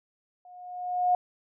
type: tone with level ramp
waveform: sine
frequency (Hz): 721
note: F#5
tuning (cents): -45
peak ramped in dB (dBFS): -48 to -18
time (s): 0.45-1.15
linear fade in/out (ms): 2
effects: none